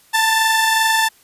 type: tone pair together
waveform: sawtooth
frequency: 891.3 / 1760 Hz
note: A5 / A6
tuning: +22 / 0 cents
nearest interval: octave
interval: 1178 cents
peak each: -12 / -14 dBFS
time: 0.13-1.09 s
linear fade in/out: 20 ms
effects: white hiss -52 dBFS RMS until 1.23 s + resampled to 32000 Hz